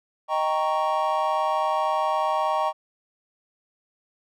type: chord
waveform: triangle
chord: Eb dominant seventh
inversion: none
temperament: equal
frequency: 622.3 / 784 / 932.3 / 1108.7 Hz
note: Eb5 / G5 / Bb5 / Db6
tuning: 0 / 0 / 0 / 0 cents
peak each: -25 dBFS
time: 0.28-2.73 s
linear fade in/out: 50 ms
effects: none